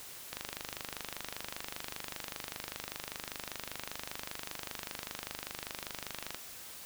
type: click train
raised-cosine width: 0.2 ms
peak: -20 dBFS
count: 152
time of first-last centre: 0.33-6.346 s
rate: 25.1 Hz
effects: white hiss -48 dBFS RMS until 6.85 s